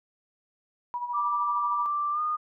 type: tone with tremolo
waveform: sine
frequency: 970 Hz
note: B5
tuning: 31 cents flat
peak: -27 dBFS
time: 0.94-1.86 s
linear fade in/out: 0 ms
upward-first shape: sine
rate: 13 Hz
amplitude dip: 65%
type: tone with pitch glide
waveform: sine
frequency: 1176 to 1223.8 Hz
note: D6 to D#6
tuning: +2 to -29 cents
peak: -25 dBFS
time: 1.13-2.37 s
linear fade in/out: 20 ms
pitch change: +69 cents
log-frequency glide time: 2.12-2.2 s
effects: none